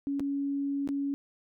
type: tone with dropouts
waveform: sine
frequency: 280 Hz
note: C#4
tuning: 18 cents sharp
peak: -28 dBFS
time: 0.07-1.14 s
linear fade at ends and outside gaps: 0 ms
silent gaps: 0.196-0.204 / 0.875-0.889 s
effects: none